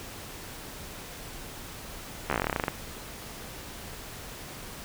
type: slowing click train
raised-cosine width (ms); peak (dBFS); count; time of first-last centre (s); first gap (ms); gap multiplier
0.5; -11; 16; 2.3-2.682; 13; 1.09
effects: pink hiss -42 dBFS RMS until 4.84 s